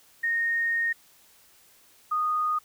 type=tone pair in turn; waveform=sine; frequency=1851 / 1235.4 Hz; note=A#6 / D#6; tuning=-13 / -13 cents; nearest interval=perfect fifth; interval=700 cents; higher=first; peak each=-23 dBFS; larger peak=neither; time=0.23-0.93 / 2.11-2.59 s; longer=first; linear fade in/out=10 ms; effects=white hiss -58 dBFS RMS until 2.64 s